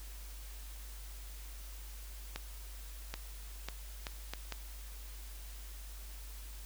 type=accelerating click train; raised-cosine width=0.2 ms; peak=-21 dBFS; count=6; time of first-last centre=2.36-4.523 s; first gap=780 ms; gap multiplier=0.7; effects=added 50 Hz sine -45 dBFS peak until 6.65 s + white hiss -54 dBFS RMS until 6.65 s